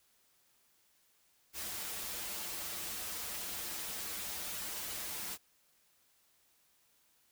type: noise with comb filter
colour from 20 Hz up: white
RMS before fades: -41 dBFS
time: 1.53-5.38 s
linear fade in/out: 50 ms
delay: 7.5 ms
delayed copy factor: -0.85
effects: white hiss -71 dBFS RMS until 7.31 s